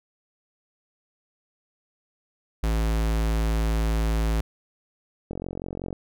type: tone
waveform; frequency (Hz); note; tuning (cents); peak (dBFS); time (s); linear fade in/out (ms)
square; 55; A1; 0; -22; 2.63-4.41; 5
type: click train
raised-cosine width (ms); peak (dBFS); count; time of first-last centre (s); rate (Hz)
2; -19; 29; 5.31-5.928; 45.3
effects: none